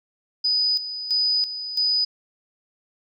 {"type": "tone with tremolo", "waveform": "sine", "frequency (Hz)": 4978, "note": "D#8", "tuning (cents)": 0, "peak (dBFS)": -18, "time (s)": [0.44, 2.05], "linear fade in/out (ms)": 10, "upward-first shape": "square", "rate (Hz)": 1.5, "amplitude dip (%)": 70, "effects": []}